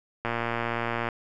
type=click train; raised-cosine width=0.5 ms; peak=-13 dBFS; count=99; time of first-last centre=0.25-1.088 s; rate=117 Hz; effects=none